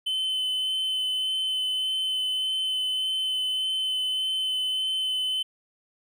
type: tone with vibrato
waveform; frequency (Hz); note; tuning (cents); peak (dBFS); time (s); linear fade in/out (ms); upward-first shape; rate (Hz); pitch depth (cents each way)
triangle; 3048; G7; -49; -23; 0.06-5.43; 10; sine; 1.7; 9
effects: none